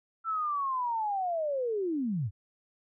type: linear sweep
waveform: sine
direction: down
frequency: 1344 to 85.6 Hz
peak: -28 dBFS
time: 0.24-2.31 s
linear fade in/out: 50 ms
effects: none